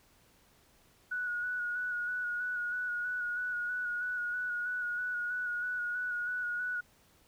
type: tone with vibrato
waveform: sine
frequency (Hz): 1462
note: F#6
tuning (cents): -21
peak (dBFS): -32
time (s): 1.11-6.81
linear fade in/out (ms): 10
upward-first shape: square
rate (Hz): 3.1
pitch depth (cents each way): 20
effects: pink hiss -65 dBFS RMS until 7.27 s